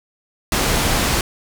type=low-pass noise; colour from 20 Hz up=pink; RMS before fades=-18 dBFS; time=0.52-1.21 s; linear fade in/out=2 ms; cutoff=12000 Hz; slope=12 dB/octave; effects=none